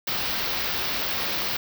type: band-stop noise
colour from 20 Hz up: white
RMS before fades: -27 dBFS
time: 0.07-1.57 s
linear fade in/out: 5 ms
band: 5400 to 16000 Hz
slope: 48 dB/octave
effects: none